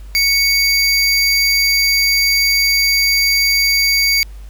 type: tone pair together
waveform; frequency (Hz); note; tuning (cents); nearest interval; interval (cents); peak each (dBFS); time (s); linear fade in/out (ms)
square; 2217 / 4698; C#7 / D8; 0 / 0; octave + minor second; 1300; -15; 0.15-4.23; 0
effects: added 50 Hz sine -30 dBFS peak until 4.49 s + pink hiss -49 dBFS RMS until 4.49 s